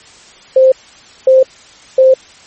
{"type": "tone bursts", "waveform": "sine", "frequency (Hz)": 523.3, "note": "C5", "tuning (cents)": 0, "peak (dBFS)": -3, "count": 3, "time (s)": [0.56, 2.14], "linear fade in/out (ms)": 5, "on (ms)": 160, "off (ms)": 550, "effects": ["white hiss -40 dBFS RMS until 2.46 s", "MP3 32 kbps"]}